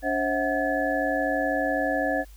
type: tone cluster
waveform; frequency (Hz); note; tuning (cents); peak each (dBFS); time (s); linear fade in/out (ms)
sine; 286.1 / 531 / 647 / 739 / 1715; D4 / C5 / E5 / F#5 / A6; -45 / +25 / -32 / -2 / -45; -29; 0.02-2.25; 50
effects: added 50 Hz sine -44 dBFS peak until 2.36 s + white hiss -57 dBFS RMS until 2.36 s